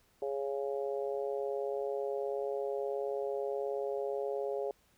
harmonic tone, 138.59 Hz, C#3, in tune, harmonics 3 / 4 / 5 / 6, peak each -35 / -37 / -42 / -48 dBFS, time 0.22-4.71 s, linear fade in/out 2 ms, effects pink hiss -69 dBFS RMS until 4.97 s

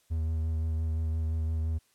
triangle tone with vibrato, 79.9 Hz, D#2, 47 cents sharp, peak -25 dBFS, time 0.1-1.79 s, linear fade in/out 20 ms, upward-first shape sine, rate 5.8 Hz, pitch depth 20 cents each way, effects white hiss -68 dBFS RMS until 1.94 s + low-pass 12000 Hz 12 dB/octave

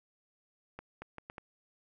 accelerating click train, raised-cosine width 0.5 ms, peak -28 dBFS, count 5, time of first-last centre 0.79-1.382 s, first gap 230 ms, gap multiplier 0.71, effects none

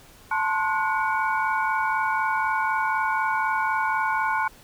sine tone cluster, 881 / 1021 / 1065 / 1456 / 2254 Hz, A5 / C6 / C6 / F#6 / C#7, +2 / -43 / +30 / -28 / +28 cents, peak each -25 / -33 / -28 / -26 / -34 dBFS, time 0.31-4.48 s, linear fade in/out 5 ms, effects pink hiss -51 dBFS RMS until 4.63 s

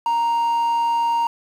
triangle tone with quantisation, 932.3 Hz, A#5, in tune, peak -15 dBFS, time 0.06-1.27 s, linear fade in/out 2 ms, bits 7, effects none

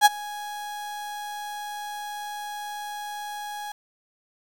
35% pulse tone with ADSR envelope, 830.6 Hz, G#5, in tune, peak -8 dBFS, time 0.01-3.72 s, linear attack 46 ms, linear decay 26 ms, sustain -23 dB, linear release 4 ms, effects 8-bit

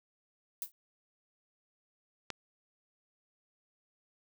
violet noise with exponential decay, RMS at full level -33 dBFS, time 0.62-0.72 s, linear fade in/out 1 ms, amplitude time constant 21 ms
click, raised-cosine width 0.2 ms, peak -19 dBFS, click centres 2.303 s
effects none

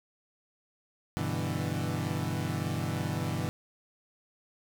30% pulse chord, E minor seventh, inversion first, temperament equal, 98 / 123.47 / 146.83 / 164.81 Hz, G2 / B2 / D3 / E3, 0 / 0 / 0 / 0 cents, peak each -33 dBFS, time 1.17-3.49 s, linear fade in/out 0 ms, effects none

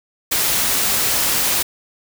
white noise, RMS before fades -18 dBFS, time 0.31-1.63 s, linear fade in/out 10 ms, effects none

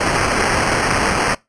blue noise with sample-and-hold, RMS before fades -17 dBFS, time 0-1.35 s, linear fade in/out 10 ms, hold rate 3675 Hz, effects noise-tail reverb RT60 0.2 s tail -21 dB re dry + resampled to 22050 Hz

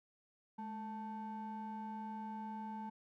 triangle ring-modulated tone, 334 Hz, E4, 23 cents sharp, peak -37 dBFS, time 0.58-2.9 s, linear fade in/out 10 ms, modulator 547 Hz, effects none

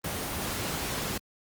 pink noise, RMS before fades -32 dBFS, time 0.04-1.18 s, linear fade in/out 5 ms, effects high-pass 60 Hz 12 dB/octave + Opus 24 kbps

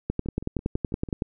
two click trains, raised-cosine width 3 ms, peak -23 / -12 dBFS, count 6 / 13, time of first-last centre 0.26-1.088 / 0.1-1.221 s, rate 6.04 / 10.7 Hz, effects none

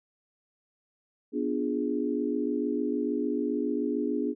sine chord, B diminished seventh, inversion none, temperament equal, 246.9 / 293.7 / 349.2 / 415.3 Hz, B3 / D4 / F4 / Ab4, 0 / 0 / 0 / 0 cents, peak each -31 / -30 / -35 / -32 dBFS, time 1.32-4.35 s, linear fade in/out 50 ms, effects none

